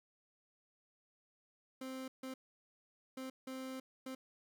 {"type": "tone bursts at uneven times", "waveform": "30% pulse", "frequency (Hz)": 261.6, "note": "C4", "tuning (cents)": 0, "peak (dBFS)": -40, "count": 5, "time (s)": [[1.81, 2.08], [2.23, 2.34], [3.17, 3.3], [3.47, 3.8], [4.06, 4.15]], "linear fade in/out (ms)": 5, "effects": []}